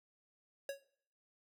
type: tone with exponential decay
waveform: square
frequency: 554.4 Hz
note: C#5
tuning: in tune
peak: -36 dBFS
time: 0.69-0.83 s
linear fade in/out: 2 ms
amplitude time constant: 30 ms
effects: noise-tail reverb RT60 0.6 s tail -19 dB re dry